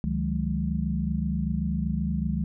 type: tone cluster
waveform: sine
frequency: 71 / 157.7 / 182.9 / 210.8 Hz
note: C#2 / D#3 / F#3 / G#3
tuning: +42 / +24 / -20 / +26 cents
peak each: -30 dBFS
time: 0.04-2.44 s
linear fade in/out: 0 ms
effects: none